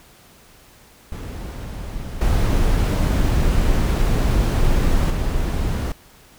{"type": "noise with level steps", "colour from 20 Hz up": "brown", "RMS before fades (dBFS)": [-29, -17, -21], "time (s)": [1.12, 5.92], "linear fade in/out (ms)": 2, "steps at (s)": [2.21, 5.1], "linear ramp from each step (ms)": 5, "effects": ["pink hiss -49 dBFS RMS until 6.38 s"]}